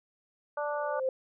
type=harmonic tone; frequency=293.7 Hz; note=D4; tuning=in tune; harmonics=2 / 3 / 4 / 5; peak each=-32 / -36 / -38 / -40 dBFS; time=0.57-1 s; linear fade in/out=5 ms
type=tone with exponential growth; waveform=sine; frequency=523.3 Hz; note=C5; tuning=in tune; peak=-24 dBFS; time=0.58-1.09 s; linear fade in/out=2 ms; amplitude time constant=110 ms
effects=none